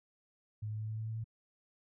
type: tone with pitch steps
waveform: sine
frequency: 106.8 / 107.67 / 108.54 / 109.42 / 110.31 / 111.21 / 112.11 Hz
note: G#2 / A2 / A2 / A2 / A2 / A2 / A2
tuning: +49 / -37 / -23 / -9 / +5 / +19 / +33 cents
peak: -36 dBFS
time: 0.62-1.243 s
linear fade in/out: 10 ms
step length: 89 ms
effects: none